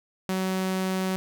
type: tone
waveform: sawtooth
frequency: 187.9 Hz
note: F#3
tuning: 27 cents sharp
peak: -21 dBFS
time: 0.29-1.16 s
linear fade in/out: 0 ms
effects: none